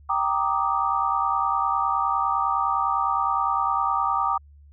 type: chord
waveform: sine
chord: Eb major seventh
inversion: first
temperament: equal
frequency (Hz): 784 / 932.3 / 1174.7 / 1244.5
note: G5 / Bb5 / D6 / Eb6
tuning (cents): 0 / 0 / 0 / 0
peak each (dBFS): -27 / -27 / -24 / -27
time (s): 0.09-4.38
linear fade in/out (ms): 10
effects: added 72 Hz sine -47 dBFS peak until 4.72 s